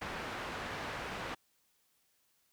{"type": "low-pass noise", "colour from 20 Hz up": "white", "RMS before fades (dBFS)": -41, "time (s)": [0.01, 1.35], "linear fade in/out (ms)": 10, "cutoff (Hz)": 1800, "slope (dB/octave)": 12, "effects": ["white hiss -74 dBFS RMS until 2.52 s"]}